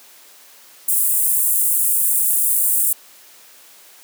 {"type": "high-pass noise", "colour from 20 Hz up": "pink", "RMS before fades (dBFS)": -17, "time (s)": [0.88, 2.93], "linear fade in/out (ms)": 5, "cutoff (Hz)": 8500, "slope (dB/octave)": 48, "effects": ["white hiss -46 dBFS RMS until 4.03 s", "high-pass 300 Hz 12 dB/octave"]}